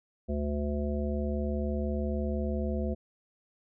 harmonic tone, 73 Hz, D2, 10 cents flat, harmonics 1 / 3 / 5 / 7 / 9, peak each -31 / -33 / -38 / -38 / -40 dBFS, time 0.28-2.95 s, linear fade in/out 20 ms, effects none

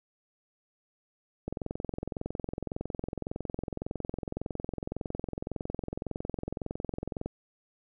click train, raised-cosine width 2 ms, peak -20 dBFS, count 127, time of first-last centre 1.48-7.26 s, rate 21.8 Hz, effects none

